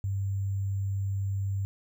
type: tone with sample-and-hold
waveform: sine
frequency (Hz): 98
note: G2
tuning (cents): 0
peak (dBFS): -27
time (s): 0.04-1.65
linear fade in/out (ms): 0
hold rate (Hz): 7350
effects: none